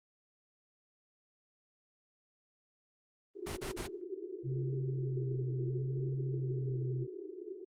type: band-pass noise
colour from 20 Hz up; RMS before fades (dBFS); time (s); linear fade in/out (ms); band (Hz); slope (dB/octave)
pink; -44; 3.35-7.65; 20; 340 to 410; 96
type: noise bursts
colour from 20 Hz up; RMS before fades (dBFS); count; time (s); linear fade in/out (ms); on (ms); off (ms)
pink; -40; 3; 3.46-3.874; 10; 110; 42
type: tone with vibrato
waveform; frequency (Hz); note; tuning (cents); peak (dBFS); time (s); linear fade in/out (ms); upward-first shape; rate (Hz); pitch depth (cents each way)
sine; 131.5; C3; +9; -33; 4.43-7.07; 50; sine; 0.72; 33
effects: low-pass 11000 Hz 12 dB/octave + Opus 24 kbps